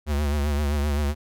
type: tone with vibrato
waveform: square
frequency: 72.9 Hz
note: D2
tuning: 12 cents flat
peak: -22 dBFS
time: 0.06-1.15 s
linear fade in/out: 50 ms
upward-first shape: triangle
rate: 7.7 Hz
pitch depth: 75 cents each way
effects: none